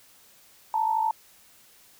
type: tone pair together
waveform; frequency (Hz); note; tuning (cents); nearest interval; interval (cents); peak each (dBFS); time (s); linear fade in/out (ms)
sine; 880 / 932.3; A5 / A#5; 0 / 0; minor second; 100; -23 / -28; 0.74-1.11; 2
effects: white hiss -56 dBFS RMS until 1.99 s